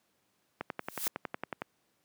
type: click train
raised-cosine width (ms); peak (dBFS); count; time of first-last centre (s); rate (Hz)
0.5; -19; 12; 0.61-1.619; 10.9
type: noise with exponential growth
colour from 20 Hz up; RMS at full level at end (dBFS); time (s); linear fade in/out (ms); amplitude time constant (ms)
blue; -29; 0.8-1.08; 2; 59
effects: pink hiss -74 dBFS RMS until 2.04 s + high-pass 150 Hz 12 dB/octave